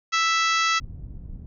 harmonic tone, 659.3 Hz, E5, in tune, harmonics 2 / 3 / 4 / 5 / 6 / 7 / 8 / 9 / 10, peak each -22 / -26 / -28 / -30 / -32 / -33 / -34 / -35 / -36 dBFS, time 0.12-0.8 s, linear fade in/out 20 ms
pink low-pass noise, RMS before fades -37 dBFS, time 0.8-1.46 s, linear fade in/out 0 ms, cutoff 130 Hz, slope 12 dB/octave
effects none

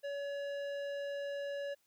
sine tone with tanh clipping, 566 Hz, C#5, 36 cents sharp, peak -39 dBFS, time 0.03-1.75 s, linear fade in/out 20 ms, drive 14 dB, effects white hiss -75 dBFS RMS until 1.86 s

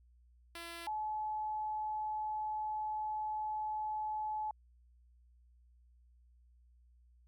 5% pulse / sine tone pair in turn, 338.3 / 857.4 Hz, E4 / A5, +45 / -45 cents, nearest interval octave + major third, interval 1610 cents, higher second, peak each -33 / -35 dBFS, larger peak first, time 0.55-0.87 / 0.87-4.51 s, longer second, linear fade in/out 2 ms, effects added 60 Hz sine -62 dBFS peak until 7.27 s

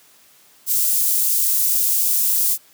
white high-pass noise, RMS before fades -18 dBFS, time 0.66-2.58 s, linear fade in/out 50 ms, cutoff 8500 Hz, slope 12 dB/octave, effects white hiss -52 dBFS RMS until 2.73 s + high-pass 100 Hz 12 dB/octave

